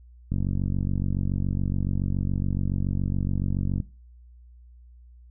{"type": "click train", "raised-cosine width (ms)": 5, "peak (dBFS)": -14, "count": 165, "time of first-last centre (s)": [0.32, 3.802], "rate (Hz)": 47.1, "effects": ["noise-tail reverb RT60 0.3 s tail -18 dB re dry", "added 60 Hz sine -47 dBFS peak until 5.3 s"]}